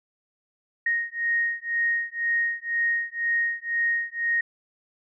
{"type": "beating tone pair", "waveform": "sine", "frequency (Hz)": [1864.7, 1866.7], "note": ["A#6", "A#6"], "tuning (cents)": [0, 2], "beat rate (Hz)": 2, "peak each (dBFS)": [-26, -26], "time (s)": [0.86, 4.41], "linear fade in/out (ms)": 5, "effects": []}